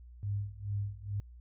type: tone with tremolo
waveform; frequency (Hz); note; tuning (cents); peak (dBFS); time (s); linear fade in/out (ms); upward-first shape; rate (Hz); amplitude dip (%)
sine; 101.6; G#2; -38; -30; 0.23-1.2; 0; sine; 2.3; 90
effects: added 60 Hz sine -49 dBFS peak until 1.4 s